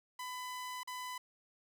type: tone with dropouts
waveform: sawtooth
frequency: 1002 Hz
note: B5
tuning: 25 cents sharp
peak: -37 dBFS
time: 0.19-1.18 s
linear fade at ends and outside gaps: 5 ms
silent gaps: 0.833-0.874 s
effects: none

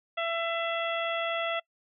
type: harmonic tone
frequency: 669 Hz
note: E5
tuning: 25 cents sharp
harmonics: 1 / 2 / 3 / 4 / 5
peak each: -31 / -34 / -36 / -37 / -38 dBFS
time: 0.17-1.6 s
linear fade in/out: 10 ms
effects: noise-tail reverb RT60 0.1 s tail -24 dB re dry

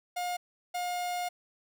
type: tone bursts at uneven times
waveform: 45% pulse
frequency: 713 Hz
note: F5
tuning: 36 cents sharp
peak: -31 dBFS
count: 2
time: 0.16-0.37 / 0.74-1.29 s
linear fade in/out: 10 ms
effects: none

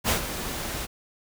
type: noise with ADSR envelope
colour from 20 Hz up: pink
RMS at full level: -21 dBFS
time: 0.04-0.87 s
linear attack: 54 ms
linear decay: 110 ms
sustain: -11 dB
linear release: 28 ms
effects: none

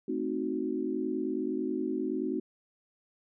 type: chord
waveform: sine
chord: A diminished seventh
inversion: none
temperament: equal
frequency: 220 / 261.6 / 311.1 / 370 Hz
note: A3 / C4 / Eb4 / Gb4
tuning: 0 / 0 / 0 / 0 cents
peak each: -38 / -34 / -34 / -34 dBFS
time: 0.08-2.4 s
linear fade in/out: 5 ms
effects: none

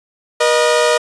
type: tone pair together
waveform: sawtooth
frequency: 480.1 / 615.4 Hz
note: B4 / D#5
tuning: -49 / -19 cents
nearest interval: major third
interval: 430 cents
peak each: -10 dBFS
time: 0.4-0.98 s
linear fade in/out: 10 ms
effects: resampled to 22050 Hz

